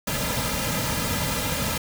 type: noise with comb filter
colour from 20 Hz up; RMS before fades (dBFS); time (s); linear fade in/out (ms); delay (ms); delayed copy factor
pink; -26; 0.07-1.78; 5; 2.7; -0.8
effects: none